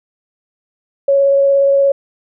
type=tone with vibrato; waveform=sine; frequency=554.4 Hz; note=C#5; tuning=in tune; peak=-8 dBFS; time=1.08-1.92 s; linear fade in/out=5 ms; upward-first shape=sine; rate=17 Hz; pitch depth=9 cents each way; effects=none